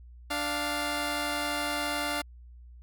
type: tone pair together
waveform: 10% pulse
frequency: 293.7 / 698.5 Hz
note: D4 / F5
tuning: 0 / 0 cents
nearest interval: octave + minor third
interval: 1500 cents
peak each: -23 dBFS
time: 0.3-2.22 s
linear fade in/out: 10 ms
effects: added 60 Hz sine -46 dBFS peak until 2.82 s + MP3 96 kbps